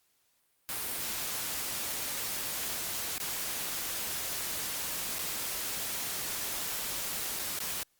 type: noise with dropouts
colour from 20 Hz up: white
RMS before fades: -35 dBFS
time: 0.69-7.83 s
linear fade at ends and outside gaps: 0 ms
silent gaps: 3.181-3.201 / 5.185-5.191 / 7.391-7.395 / 7.589-7.603 s
effects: white hiss -72 dBFS RMS until 7.99 s + Opus 48 kbps